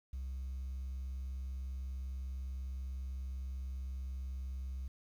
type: tone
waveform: sine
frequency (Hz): 65.4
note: C2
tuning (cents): 0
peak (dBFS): -36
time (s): 0.13-4.88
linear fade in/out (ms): 5
effects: tanh soft clip ceiling -37 dBFS + 11-bit